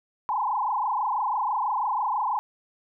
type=tone with frequency modulation; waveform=sine; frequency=929 Hz; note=A#5; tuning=6 cents flat; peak=-23 dBFS; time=0.29-2.39 s; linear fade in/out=0 ms; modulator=26.1 Hz; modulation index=4.4; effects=none